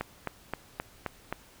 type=click train; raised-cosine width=0.5 ms; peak=-16 dBFS; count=6; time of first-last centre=0.01-1.326 s; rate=3.8 Hz; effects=pink hiss -56 dBFS RMS until 1.6 s